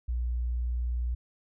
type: tone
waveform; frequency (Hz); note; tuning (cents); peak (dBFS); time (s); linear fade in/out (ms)
sine; 60.2; B1; -44; -27; 0.08-1.15; 10
effects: none